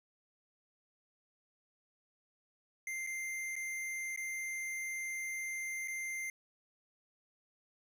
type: tone with dropouts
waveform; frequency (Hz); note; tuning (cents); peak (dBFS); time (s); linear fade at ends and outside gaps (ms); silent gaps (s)
square; 2093; C7; 0; -38; 2.87-6.3; 2; 3.066-3.071 / 3.556-3.563 / 4.162-4.174 / 5.876-5.881
effects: resampled to 32000 Hz + 13-bit